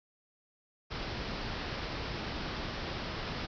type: low-pass noise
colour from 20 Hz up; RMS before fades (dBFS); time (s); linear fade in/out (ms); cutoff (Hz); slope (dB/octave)
pink; -38; 0.9-3.47; 20; 5400; 96
effects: none